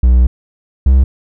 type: tone pair in turn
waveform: triangle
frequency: 61.5 / 65.74 Hz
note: B1 / C2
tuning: -7 / +9 cents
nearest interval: minor second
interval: 116 cents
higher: second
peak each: -3 dBFS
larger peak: neither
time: 0.03-0.27 / 0.86-1.04 s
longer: first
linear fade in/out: 5 ms
effects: none